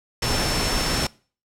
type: tone in noise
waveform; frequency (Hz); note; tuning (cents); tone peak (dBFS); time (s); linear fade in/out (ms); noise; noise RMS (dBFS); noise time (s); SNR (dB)
sine; 5400; E8; +41; -29; 0.22-1.07; 5; pink; -23; 0.22-1.07; -9
effects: noise-tail reverb RT60 0.4 s tail -23 dB re dry + low-pass 10000 Hz 12 dB/octave

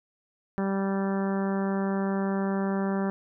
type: harmonic tone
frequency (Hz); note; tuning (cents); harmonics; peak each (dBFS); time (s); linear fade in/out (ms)
195.1; G3; -8; 1 / 2 / 3 / 4 / 5 / 6 / 7 / 8 / 9; -26 / -32 / -36 / -38 / -40 / -42 / -43 / -44 / -45; 0.58-3.1; 0
effects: none

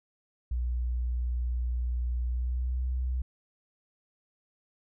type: tone with pitch glide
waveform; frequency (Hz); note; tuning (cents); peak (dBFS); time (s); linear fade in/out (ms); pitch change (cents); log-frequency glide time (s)
sine; 60.7 to 63.13; B1 to B1; -29 to +39; -27; 0.51-3.22; 5; +68; 2.25-2.83
effects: none

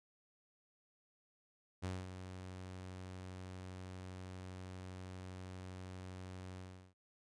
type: tone with ADSR envelope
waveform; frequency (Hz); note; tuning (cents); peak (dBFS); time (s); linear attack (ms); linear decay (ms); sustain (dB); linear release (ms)
sawtooth; 92.5; F#2; 0; -34; 1.82-6.94; 23; 220; -9; 370
effects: resampled to 22050 Hz

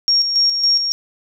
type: tone with tremolo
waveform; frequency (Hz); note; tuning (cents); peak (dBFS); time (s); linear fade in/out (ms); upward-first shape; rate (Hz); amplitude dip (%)
sine; 5560; F8; -9; -11; 0.08-0.92; 0; square; 3.6; 50
effects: none

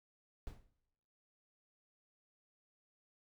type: noise with exponential decay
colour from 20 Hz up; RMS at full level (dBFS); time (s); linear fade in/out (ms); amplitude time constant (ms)
brown; -42; 0.47-0.7; 0; 49
effects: noise-tail reverb RT60 0.9 s tail -19 dB re dry

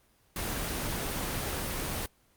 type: noise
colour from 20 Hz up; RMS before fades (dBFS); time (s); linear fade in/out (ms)
pink; -33; 0.36-2.06; 2
effects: pink hiss -66 dBFS RMS until 2.36 s + Opus 24 kbps

